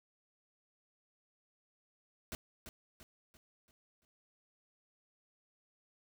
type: noise with echo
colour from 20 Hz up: pink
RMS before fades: -42 dBFS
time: 2.32-2.35 s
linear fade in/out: 0 ms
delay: 340 ms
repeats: 5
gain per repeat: -7 dB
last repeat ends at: 4.05 s
effects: none